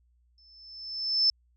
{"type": "tone with exponential growth", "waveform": "sine", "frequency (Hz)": 5274, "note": "E8", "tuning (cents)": 0, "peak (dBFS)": -18, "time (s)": [0.38, 1.3], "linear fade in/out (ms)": 1, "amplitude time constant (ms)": 200, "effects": ["added 60 Hz sine -63 dBFS peak until 1.56 s"]}